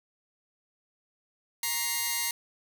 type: tone cluster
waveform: 5% pulse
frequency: 940 / 1099 / 2101 Hz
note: A#5 / C#6 / C7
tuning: +14 / -15 / +7 cents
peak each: -20 / -29 / -20 dBFS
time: 1.63-2.31 s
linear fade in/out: 2 ms
effects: none